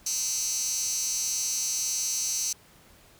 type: tone with high-pass filter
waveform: 15% pulse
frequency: 258.3 Hz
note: C4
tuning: 22 cents flat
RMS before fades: -29 dBFS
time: 0.06-2.53 s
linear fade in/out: 5 ms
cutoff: 6000 Hz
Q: 4.2
effects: pink hiss -56 dBFS RMS until 3.19 s